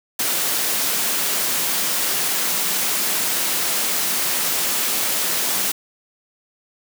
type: high-pass noise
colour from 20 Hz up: white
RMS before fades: -21 dBFS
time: 0.19-5.72 s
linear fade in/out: 5 ms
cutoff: 150 Hz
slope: 24 dB/octave
effects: none